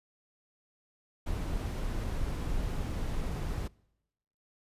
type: noise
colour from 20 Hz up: brown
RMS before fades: -33 dBFS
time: 1.26-3.68 s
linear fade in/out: 10 ms
effects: noise-tail reverb RT60 0.9 s tail -25 dB re dry + resampled to 32000 Hz